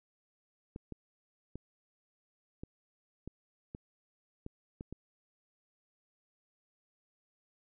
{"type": "clicks", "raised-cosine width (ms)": 3, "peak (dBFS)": -29, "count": 9, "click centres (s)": [0.761, 0.923, 1.556, 2.635, 3.276, 3.749, 4.464, 4.809, 4.926], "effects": []}